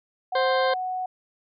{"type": "tone", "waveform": "sine", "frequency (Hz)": 740, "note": "F#5", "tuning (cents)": 0, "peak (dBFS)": -26, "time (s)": [0.32, 1.06], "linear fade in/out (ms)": 5}
{"type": "harmonic tone", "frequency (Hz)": 524, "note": "C5", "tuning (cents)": 2, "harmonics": [1, 2, 3, 4, 6, 7, 8, 9], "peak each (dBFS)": [-22, -27, -29, -36, -37, -38, -37, -44], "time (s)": [0.35, 0.74], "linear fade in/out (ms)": 5}
{"effects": []}